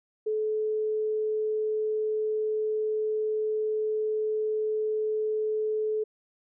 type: tone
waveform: sine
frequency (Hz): 431.2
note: A4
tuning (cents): -35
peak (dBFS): -25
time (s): 0.26-6.04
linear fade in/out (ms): 10
effects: none